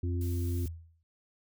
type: harmonic tone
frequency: 87.8 Hz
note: F2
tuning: 10 cents sharp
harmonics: 1 / 3 / 4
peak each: -29 / -39 / -41 dBFS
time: 0.03-0.66 s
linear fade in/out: 5 ms
type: noise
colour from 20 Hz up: blue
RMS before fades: -49 dBFS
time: 0.21-0.68 s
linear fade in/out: 2 ms
type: tone with exponential decay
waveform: sine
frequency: 82.41 Hz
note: E2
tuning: in tune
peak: -32 dBFS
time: 0.66-1.03 s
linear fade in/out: 0 ms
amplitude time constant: 79 ms
effects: none